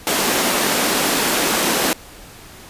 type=high-pass noise; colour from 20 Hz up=pink; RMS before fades=-18 dBFS; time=0.07-1.93 s; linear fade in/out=0 ms; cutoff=210 Hz; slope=24 dB/octave; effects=pink hiss -40 dBFS RMS until 2.69 s + resampled to 32000 Hz